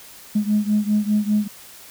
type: beating tone pair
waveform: sine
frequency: 208.3 / 213.3 Hz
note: G#3 / G#3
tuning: +5 / +46 cents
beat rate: 5 Hz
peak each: -18 / -20 dBFS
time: 0.35-1.48 s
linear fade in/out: 10 ms
effects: tanh soft clip ceiling -10 dBFS + white hiss -43 dBFS RMS until 1.9 s